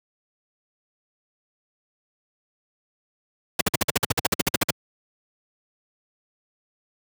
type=noise bursts; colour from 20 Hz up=pink; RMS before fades=-19 dBFS; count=16; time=3.59-4.706 s; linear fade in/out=5 ms; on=21 ms; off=52 ms; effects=high-pass 100 Hz 12 dB/octave